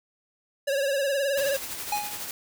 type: tone with vibrato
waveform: square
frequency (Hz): 554.4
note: C#5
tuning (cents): 0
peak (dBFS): -24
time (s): 0.67-1.57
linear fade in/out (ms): 10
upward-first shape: triangle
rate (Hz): 19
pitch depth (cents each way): 79
type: noise with tremolo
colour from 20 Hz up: white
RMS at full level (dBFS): -33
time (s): 1.37-2.31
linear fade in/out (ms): 2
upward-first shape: triangle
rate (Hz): 12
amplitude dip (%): 50
type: tone with exponential decay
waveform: square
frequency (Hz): 830.6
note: G#5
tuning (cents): 0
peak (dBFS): -23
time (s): 1.92-2.31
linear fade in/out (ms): 5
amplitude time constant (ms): 83
effects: none